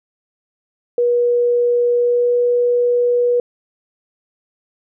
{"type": "tone with pitch glide", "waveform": "sine", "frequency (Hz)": [482.2, 485.3], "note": ["B4", "B4"], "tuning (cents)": [-41, -30], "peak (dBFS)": -12, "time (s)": [0.98, 3.4], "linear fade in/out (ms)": 2, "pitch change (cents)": 11, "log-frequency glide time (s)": [1.94, 2.34], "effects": []}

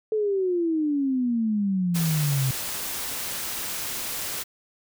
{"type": "exponential sweep", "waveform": "sine", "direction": "down", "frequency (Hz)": [440, 128.7], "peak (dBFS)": -21, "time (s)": [0.12, 2.51], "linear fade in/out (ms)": 2}
{"type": "noise", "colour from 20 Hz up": "white", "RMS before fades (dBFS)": -31, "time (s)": [1.94, 4.44], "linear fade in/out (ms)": 20}
{"effects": []}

